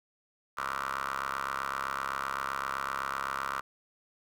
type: ring-modulated tone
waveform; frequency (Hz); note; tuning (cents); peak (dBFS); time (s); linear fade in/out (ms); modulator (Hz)
15% pulse; 67.8; C#2; -38; -23; 0.57-3.61; 10; 1240
effects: none